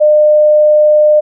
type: tone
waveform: sine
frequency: 604 Hz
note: D5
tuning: 48 cents sharp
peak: -4 dBFS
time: 0-1.21 s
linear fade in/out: 20 ms
effects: none